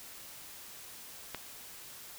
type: click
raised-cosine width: 0.3 ms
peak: -21 dBFS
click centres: 1.347 s
effects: white hiss -49 dBFS RMS until 2.18 s